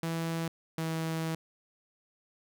sawtooth tone pair in turn, 164.81 / 161.89 Hz, E3 / E3, 0 / -31 cents, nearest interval unison, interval 31 cents, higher first, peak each -27 dBFS, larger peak neither, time 0.03-0.48 / 0.78-1.35 s, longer second, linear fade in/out 2 ms, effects none

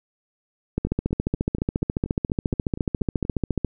two click trains, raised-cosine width 3 ms, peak -9 / -19 dBFS, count 42 / 11, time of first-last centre 0.78-3.647 / 0.87-3.251 s, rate 14.3 / 4.2 Hz, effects none

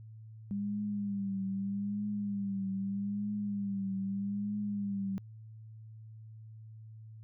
sine tone with vibrato, 200 Hz, G3, 35 cents sharp, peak -32 dBFS, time 0.51-5.18 s, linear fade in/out 0 ms, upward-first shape triangle, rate 0.8 Hz, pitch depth 70 cents each way, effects added 110 Hz sine -47 dBFS peak until 7.23 s

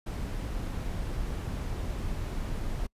brown noise, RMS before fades -33 dBFS, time 0.06-2.87 s, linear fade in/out 10 ms, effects noise-tail reverb RT60 0.1 s tail -26 dB re dry + resampled to 32000 Hz

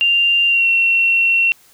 sine tone with pitch glide, 2787 to 2723 Hz, F7 to F7, -4 to -44 cents, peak -11 dBFS, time 0.01-1.52 s, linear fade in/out 0 ms, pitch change -40 cents, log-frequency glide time 0.47-0.67 s, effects white hiss -50 dBFS RMS until 1.73 s

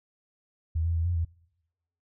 sine tone with pitch steps, 80.7 / 84 / 82.4 / 87.5 / 82.9 Hz, E2 / E2 / E2 / F2 / E2, -36 / +33 / 0 / +4 / +10 cents, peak -24 dBFS, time 0.75-1.25 s, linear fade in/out 10 ms, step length 100 ms, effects noise-tail reverb RT60 0.9 s tail -25 dB re dry

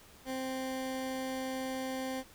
20% pulse tone, 261.6 Hz, C4, in tune, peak -30 dBFS, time 0.25-2.24 s, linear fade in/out 50 ms, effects pink hiss -57 dBFS RMS until 2.34 s

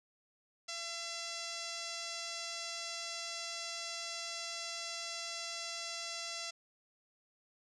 5% pulse tone with low-pass filter, 676 Hz, E5, 43 cents sharp, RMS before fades -42 dBFS, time 0.68-6.51 s, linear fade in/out 10 ms, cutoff 5900 Hz, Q 1.7, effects none

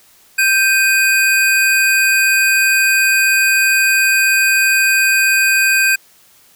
square tone pair together, 1568 / 2489 Hz, G6 / D#7, 0 / 0 cents, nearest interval minor sixth, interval 800 cents, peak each -14 dBFS, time 0.38-5.96 s, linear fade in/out 10 ms, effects white hiss -49 dBFS RMS until 6.55 s

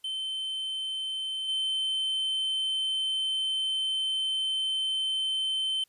triangle tone with level steps, 3084 Hz, G7, 29 cents flat, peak -29 / -25 dBFS, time 0.04-5.84 s, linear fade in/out 5 ms, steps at 1.48 s, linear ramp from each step 10 ms, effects white hiss -69 dBFS RMS until 5.88 s + resampled to 32000 Hz

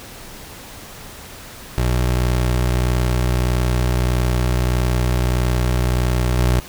25% pulse tone with level steps, 61.6 Hz, B1, 4 cents flat, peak -12 / -10 dBFS, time 1.78-6.6 s, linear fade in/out 0 ms, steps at 6.38 s, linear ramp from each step 2 ms, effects pink hiss -37 dBFS RMS until 6.68 s

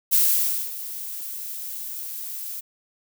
violet noise with ADSR envelope, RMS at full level -17 dBFS, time 0.11-2.61 s, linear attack 25 ms, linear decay 560 ms, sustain -16 dB, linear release 14 ms, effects none

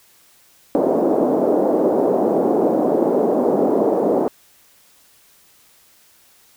pink band-pass noise, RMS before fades -17 dBFS, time 0.75-4.28 s, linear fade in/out 0 ms, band 270 to 660 Hz, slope 24 dB/octave, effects white hiss -53 dBFS RMS until 6.56 s

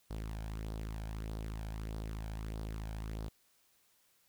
sawtooth tone with flanger, 53.9 Hz, A1, 35 cents flat, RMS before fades -41 dBFS, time 0.1-3.29 s, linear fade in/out 10 ms, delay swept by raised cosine 0.2 to 1.3 ms, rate 1.6 Hz, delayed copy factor +0.5, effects white hiss -71 dBFS RMS until 4.28 s

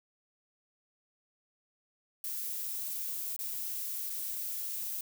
violet noise with dropouts, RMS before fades -37 dBFS, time 2.24-5.01 s, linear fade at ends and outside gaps 2 ms, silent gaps 3.364-3.39 / 4.098-4.101 s, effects none

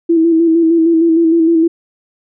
sine tone with vibrato, 329.6 Hz, E4, in tune, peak -7 dBFS, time 0.09-1.68 s, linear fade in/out 10 ms, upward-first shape square, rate 6.5 Hz, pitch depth 33 cents each way, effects none

